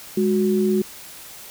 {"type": "tone pair together", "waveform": "sine", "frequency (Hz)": [206.6, 368.9], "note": ["G#3", "F#4"], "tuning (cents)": [-9, -5], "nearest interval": "minor seventh", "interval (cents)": 1004, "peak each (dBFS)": -19, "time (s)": [0.17, 0.82], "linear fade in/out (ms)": 5, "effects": ["white hiss -40 dBFS RMS until 1.5 s"]}